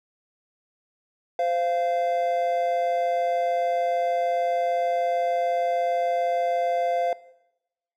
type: tone pair together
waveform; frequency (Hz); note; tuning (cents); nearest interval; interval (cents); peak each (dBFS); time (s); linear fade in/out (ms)
triangle; 518 / 691.4; C5 / F5; -17 / -18; perfect fourth; 499; -24 / -21; 1.39-7.13; 2
effects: noise-tail reverb RT60 0.9 s tail -19 dB re dry